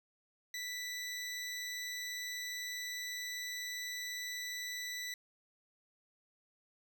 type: tone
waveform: 20% pulse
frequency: 1975.5 Hz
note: B6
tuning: in tune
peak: -34 dBFS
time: 0.54-5.14 s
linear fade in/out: 2 ms
effects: none